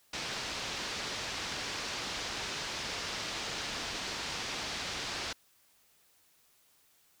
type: low-pass noise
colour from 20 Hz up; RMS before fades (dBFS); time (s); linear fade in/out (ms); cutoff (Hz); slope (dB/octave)
white; -38; 0.13-5.33; 5; 5500; 24
effects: white hiss -67 dBFS RMS until 7.2 s